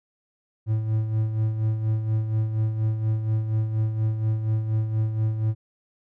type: tone with tremolo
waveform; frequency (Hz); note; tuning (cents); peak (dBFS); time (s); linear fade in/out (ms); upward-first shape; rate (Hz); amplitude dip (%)
triangle; 109.6; A2; -6; -17; 0.66-5.55; 50; sine; 4.2; 55
effects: none